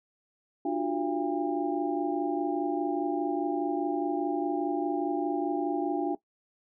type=tone cluster; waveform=sine; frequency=296.2 / 348.4 / 373.3 / 684 / 804 Hz; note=D4 / F4 / F#4 / F5 / G5; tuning=+15 / -4 / +15 / -36 / +44 cents; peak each=-30 / -31 / -36 / -37 / -34 dBFS; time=0.65-6.15 s; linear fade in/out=5 ms; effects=noise-tail reverb RT60 0.1 s tail -18 dB re dry